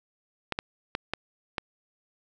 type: clicks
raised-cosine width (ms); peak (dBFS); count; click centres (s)
0.3; -12; 5; 0.523 / 0.589 / 0.951 / 1.136 / 1.582
effects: none